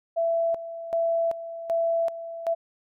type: tone with tremolo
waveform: sine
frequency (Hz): 667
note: E5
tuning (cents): +20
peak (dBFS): -21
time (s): 0.16-2.55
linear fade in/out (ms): 20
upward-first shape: square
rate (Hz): 1.3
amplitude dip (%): 75
effects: none